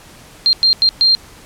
sine tone bursts at uneven times, 4186 Hz, C8, in tune, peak -8 dBFS, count 4, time 0.46-0.53 / 0.63-0.73 / 0.82-0.89 / 1.01-1.15 s, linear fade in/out 0 ms, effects pink hiss -41 dBFS RMS until 1.45 s + low-pass 12000 Hz 12 dB/octave

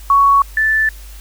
sine tone pair in turn, 1116 / 1757.3 Hz, C#6 / A6, +11 / -3 cents, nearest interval minor sixth, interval 786 cents, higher second, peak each -7 / -11 dBFS, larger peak first, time 0.1-0.42 / 0.57-0.89 s, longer neither, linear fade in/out 2 ms, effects added 50 Hz sine -32 dBFS peak until 1.2 s + white hiss -42 dBFS RMS until 1.2 s

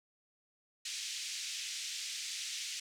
white band-pass noise, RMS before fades -41 dBFS, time 0.85-2.8 s, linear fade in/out 5 ms, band 2300 to 7000 Hz, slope 24 dB/octave, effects none

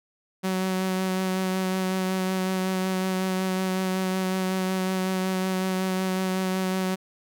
sawtooth tone with vibrato, 187.3 Hz, F#3, 21 cents sharp, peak -20 dBFS, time 0.43-6.96 s, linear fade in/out 20 ms, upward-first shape sine, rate 5.4 Hz, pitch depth 14 cents each way, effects none

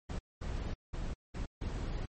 brown noise bursts at uneven times, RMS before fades -37 dBFS, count 5, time 0.09-0.19 / 0.41-0.74 / 0.93-1.14 / 1.34-1.46 / 1.61-2.06 s, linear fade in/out 10 ms, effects MP3 32 kbps

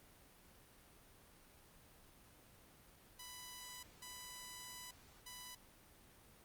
5% pulse tone bursts at uneven times, 993 Hz, B5, 9 cents sharp, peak -38 dBFS, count 3, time 3.19-3.83 / 4.02-4.91 / 5.26-5.55 s, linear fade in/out 5 ms, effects pink hiss -64 dBFS RMS until 6.44 s + Opus 32 kbps

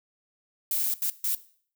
violet noise bursts at uneven times, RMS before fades -27 dBFS, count 3, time 0.71-0.94 / 1.02-1.1 / 1.24-1.35 s, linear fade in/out 2 ms, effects noise-tail reverb RT60 0.5 s tail -17 dB re dry

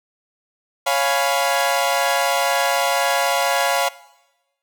sawtooth chord, C# dominant seventh, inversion none, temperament equal, 554.4 / 698.5 / 830.6 / 987.8 Hz, C#5 / E#5 / G#5 / B5, 0 / 0 / 0 / 0 cents, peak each -18 / -17 / -20 / -21 dBFS, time 0.86-3.89 s, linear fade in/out 10 ms, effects noise-tail reverb RT60 1.0 s tail -19 dB re dry

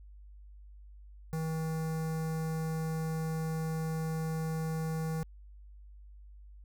square tone with notch filter, 160 Hz, D#3, 49 cents sharp, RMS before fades -34 dBFS, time 1.33-5.23 s, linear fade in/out 0 ms, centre 3100 Hz, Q 0.71, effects added 50 Hz sine -49 dBFS peak until 6.64 s

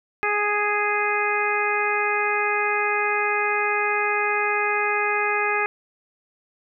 harmonic tone, 415.2 Hz, G#4, in tune, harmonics 1 / 2 / 3 / 4 / 5 / 6, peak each -27 / -27 / -27 / -27 / -27 / -27 dBFS, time 0.23-5.66 s, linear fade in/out 0 ms, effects none

